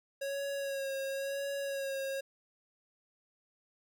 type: tone with vibrato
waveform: square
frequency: 550 Hz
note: C#5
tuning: 14 cents flat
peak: -35 dBFS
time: 0.21-2.21 s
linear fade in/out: 10 ms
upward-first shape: sine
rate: 0.96 Hz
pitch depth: 28 cents each way
effects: none